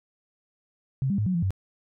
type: tone with pitch steps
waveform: sine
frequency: 133.6 / 198.7 / 105.5 / 184.1 / 169.7 / 95.7 Hz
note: C3 / G3 / G#2 / F#3 / F3 / G2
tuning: +36 / +24 / +28 / -8 / -49 / -41 cents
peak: -22 dBFS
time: 1.02-1.506 s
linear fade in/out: 0 ms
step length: 81 ms
effects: none